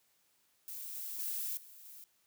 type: noise with level steps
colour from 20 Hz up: violet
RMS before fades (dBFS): -44 / -42 / -38 / -55 / -52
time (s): 0.68-2.04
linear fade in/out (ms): 0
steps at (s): 0.95 / 1.19 / 1.57 / 1.85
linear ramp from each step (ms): 2
effects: white hiss -73 dBFS RMS until 2.26 s + high-pass 60 Hz 12 dB/octave